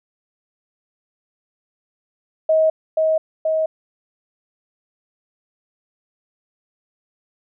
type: tone with echo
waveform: sine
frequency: 634 Hz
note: D#5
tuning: 32 cents sharp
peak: -12 dBFS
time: 2.49-2.7 s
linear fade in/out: 5 ms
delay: 480 ms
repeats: 2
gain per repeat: -2 dB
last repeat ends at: 3.66 s
effects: none